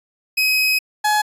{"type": "tone pair in turn", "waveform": "30% pulse", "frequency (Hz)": [2534, 845.6], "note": ["D#7", "G#5"], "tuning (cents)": [31, 31], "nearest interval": "octave + perfect fifth", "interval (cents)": 1900, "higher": "first", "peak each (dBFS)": -12, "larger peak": "neither", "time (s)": [[0.37, 0.79], [1.04, 1.22]], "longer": "first", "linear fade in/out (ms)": 10, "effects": ["resampled to 32000 Hz"]}